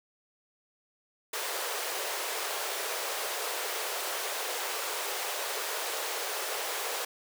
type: high-pass noise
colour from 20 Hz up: pink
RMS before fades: -34 dBFS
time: 1.33-7.05 s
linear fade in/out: 5 ms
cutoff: 400 Hz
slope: 48 dB/octave
effects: none